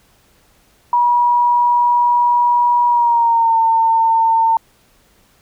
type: tone with pitch glide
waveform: sine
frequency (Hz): 964 to 904.7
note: B5 to A5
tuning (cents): -42 to +48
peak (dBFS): -10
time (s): 0.93-4.57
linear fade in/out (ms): 2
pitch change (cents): -110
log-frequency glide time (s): 2.87-3.57
effects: pink hiss -54 dBFS RMS until 5.41 s